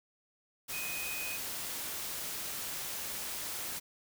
sine tone in noise, 2500 Hz, D#7, 8 cents sharp, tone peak -39 dBFS, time 0.72-1.38 s, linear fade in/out 20 ms, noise white, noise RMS -39 dBFS, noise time 0.68-3.8 s, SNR -3 dB, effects none

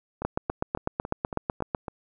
two click trains, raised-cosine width 1 ms, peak -11 / -19 dBFS, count 13 / 7, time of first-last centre 0.25-1.748 / 0.22-1.882 s, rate 8.01 / 3.61 Hz, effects none

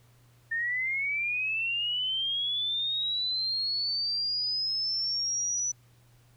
sine linear sweep, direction up, 1800 to 5960 Hz, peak -27 dBFS, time 0.51-5.72 s, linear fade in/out 10 ms, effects added 120 Hz sine -58 dBFS peak until 6.36 s + pink hiss -65 dBFS RMS until 6.36 s

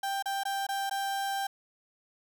35% pulse tone with dropouts, 788 Hz, G5, 9 cents sharp, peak -28 dBFS, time 0.03-1.47 s, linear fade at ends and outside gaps 5 ms, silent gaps 0.225-0.257 / 0.435-0.452 / 0.668-0.688 / 0.897-0.91 s, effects none

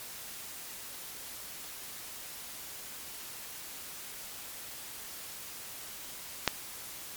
click, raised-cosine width 0.2 ms, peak -6 dBFS, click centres 6.477 s, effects white hiss -44 dBFS RMS until 7.16 s + MP3 96 kbps

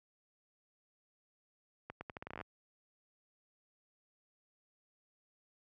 accelerating click train, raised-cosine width 0.5 ms, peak -28 dBFS, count 13, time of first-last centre 1.9-2.412 s, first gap 110 ms, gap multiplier 0.8, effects high-pass 60 Hz 12 dB/octave

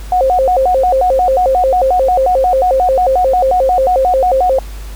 sine tone with vibrato, 622 Hz, D#5, 1 cent flat, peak -8 dBFS, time 0.12-4.59 s, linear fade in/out 2 ms, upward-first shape square, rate 5.6 Hz, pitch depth 280 cents each way, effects added 50 Hz sine -24 dBFS peak until 4.95 s + pink hiss -37 dBFS RMS until 4.95 s

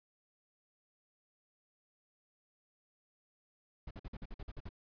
brown noise bursts, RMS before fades -44 dBFS, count 10, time 3.87-4.691 s, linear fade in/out 5 ms, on 38 ms, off 49 ms, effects resampled to 11025 Hz

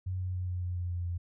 sine tone with pitch steps, 92.5 / 91.7 / 90.91 / 90.13 / 89.35 / 88.58 / 87.81 / 87.06 Hz, F#2 / F#2 / F#2 / F#2 / F2 / F2 / F2 / F2, 0 / -15 / -30 / -45 / +40 / +25 / +10 / -5 cents, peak -31 dBFS, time 0.06-1.18 s, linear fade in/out 10 ms, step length 140 ms, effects none

